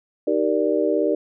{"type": "chord", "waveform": "sine", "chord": "Eb major seventh", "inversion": "none", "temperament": "equal with one note detuned", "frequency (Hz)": [311.1, 388.8, 466.2, 587.3], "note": ["Eb4", "G4", "Bb4", "D5"], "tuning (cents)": [0, -14, 0, 0], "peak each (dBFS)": -23, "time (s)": [0.27, 1.15], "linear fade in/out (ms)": 5, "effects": []}